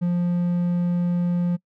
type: tone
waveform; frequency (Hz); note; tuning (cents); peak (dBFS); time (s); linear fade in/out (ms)
triangle; 175.3; F3; +7; -17; 0.01-1.57; 20
effects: noise-tail reverb RT60 0.1 s tail -24 dB re dry

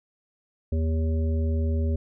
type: harmonic tone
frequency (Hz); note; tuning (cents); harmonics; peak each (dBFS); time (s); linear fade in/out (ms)
80; D#2; +49; 1 / 3 / 5 / 7; -22 / -32 / -36 / -39; 0.72-1.96; 5
effects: none

